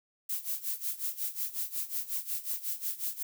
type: noise with tremolo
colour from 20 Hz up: violet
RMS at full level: -32 dBFS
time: 0.29-3.23 s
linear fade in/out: 5 ms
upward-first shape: sine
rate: 5.5 Hz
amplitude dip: 85%
effects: none